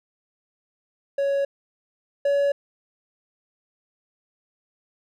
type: tone pair in turn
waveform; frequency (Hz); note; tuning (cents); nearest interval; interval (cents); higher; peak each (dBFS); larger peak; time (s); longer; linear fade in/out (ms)
triangle; 557 / 565.1; C#5 / C#5; +8 / +33; unison; 25; second; -18 / -16; second; 1.18-1.45 / 2.25-2.52; neither; 5
effects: none